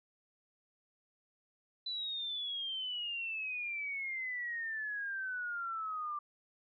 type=exponential sweep; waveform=sine; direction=down; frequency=4006 to 1177 Hz; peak=-36 dBFS; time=1.86-6.19 s; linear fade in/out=5 ms; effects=none